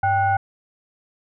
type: tone with frequency modulation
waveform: sine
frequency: 784 Hz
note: G5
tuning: in tune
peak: -16 dBFS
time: 0.03-0.37 s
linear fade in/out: 5 ms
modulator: 683 Hz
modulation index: 0.74
effects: none